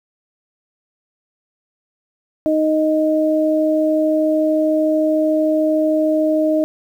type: tone pair together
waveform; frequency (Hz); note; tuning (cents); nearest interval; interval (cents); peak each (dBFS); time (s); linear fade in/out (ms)
sine; 311.1 / 622.3; D#4 / D#5; 0 / 0; octave; 1200; -16; 2.46-6.64; 0
effects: 8-bit